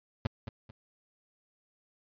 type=tone with echo; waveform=30% pulse; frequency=110 Hz; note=A2; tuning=in tune; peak=-23 dBFS; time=0.25-0.27 s; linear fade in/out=5 ms; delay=220 ms; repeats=2; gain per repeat=-10 dB; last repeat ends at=0.71 s; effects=resampled to 11025 Hz

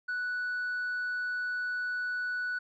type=tone with tanh clipping; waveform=sine; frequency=1480 Hz; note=F#6; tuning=in tune; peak=-31 dBFS; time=0.08-2.59 s; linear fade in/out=10 ms; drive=1 dB; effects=none

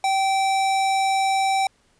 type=tone; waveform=square; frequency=775 Hz; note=G5; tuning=20 cents flat; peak=-19 dBFS; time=0.04-1.67 s; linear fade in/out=2 ms; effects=pink hiss -62 dBFS RMS until 1.99 s + resampled to 22050 Hz

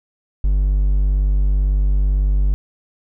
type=tone; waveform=triangle; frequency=49 Hz; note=G1; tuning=in tune; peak=-11 dBFS; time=0.44-2.54 s; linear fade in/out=0 ms; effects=none

